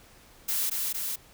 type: noise with echo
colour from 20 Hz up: blue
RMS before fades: -28 dBFS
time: 0.48-0.7 s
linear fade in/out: 10 ms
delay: 230 ms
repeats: 2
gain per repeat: -2 dB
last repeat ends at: 1.16 s
effects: pink hiss -55 dBFS RMS until 1.33 s